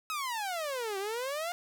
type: exponential two-way sweep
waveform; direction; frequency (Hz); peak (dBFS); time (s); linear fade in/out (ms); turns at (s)
sawtooth; down then up; 1300 to 380 to 719; -29; 0.1-1.52; 0; 0.98
effects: none